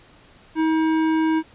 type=tone with hard clipping; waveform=triangle; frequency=318.5 Hz; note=D#4; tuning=41 cents sharp; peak=-19 dBFS; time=0.55-1.43 s; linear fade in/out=50 ms; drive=17 dB; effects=pink hiss -51 dBFS RMS until 1.54 s + resampled to 8000 Hz